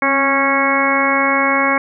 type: harmonic tone with a mistuned harmonic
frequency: 275.1 Hz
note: C#4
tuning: 13 cents flat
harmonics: 1 / 2 / 3 / 4 / 5 / 6 / 7 / 8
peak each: -21 / -21 / -23 / -18 / -24 / -22 / -24 / -18 dBFS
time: 0.02-1.78 s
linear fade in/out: 2 ms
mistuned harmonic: 1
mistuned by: -34 cents
effects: none